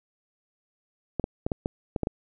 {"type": "clicks", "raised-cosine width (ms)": 2, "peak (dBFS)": -13, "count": 8, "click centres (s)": [1.197, 1.241, 1.465, 1.518, 1.659, 1.962, 2.033, 2.071], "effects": []}